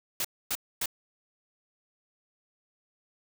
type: noise bursts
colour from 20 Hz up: white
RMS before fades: -30 dBFS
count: 3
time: 0.2-0.858 s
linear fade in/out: 2 ms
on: 46 ms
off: 260 ms
effects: none